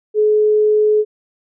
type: tone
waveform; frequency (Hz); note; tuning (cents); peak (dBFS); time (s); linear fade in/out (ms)
sine; 425.4; G#4; +42; -10; 0.14-1.05; 50
effects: none